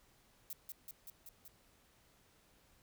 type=noise with echo; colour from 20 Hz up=violet; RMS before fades=-44 dBFS; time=0.5-0.53 s; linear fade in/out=2 ms; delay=190 ms; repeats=5; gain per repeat=-2 dB; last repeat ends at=1.48 s; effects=pink hiss -69 dBFS RMS until 2.82 s